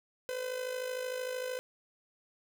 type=tone with amplitude modulation; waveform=45% pulse; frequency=507 Hz; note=B4; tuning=45 cents sharp; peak=-32 dBFS; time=0.29-1.59 s; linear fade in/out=0 ms; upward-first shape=sine; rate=53.2 Hz; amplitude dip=60%; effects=none